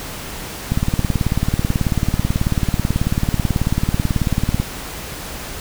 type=click train; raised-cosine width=5 ms; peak=-4 dBFS; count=72; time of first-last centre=0.72-4.6 s; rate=18.3 Hz; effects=pink hiss -30 dBFS RMS until 5.6 s